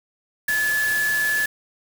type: tone in noise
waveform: sine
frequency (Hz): 1722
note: A6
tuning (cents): -38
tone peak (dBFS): -19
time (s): 0.48-1.46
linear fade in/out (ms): 5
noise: white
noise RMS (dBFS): -30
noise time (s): 0.48-1.46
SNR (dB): +8
effects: none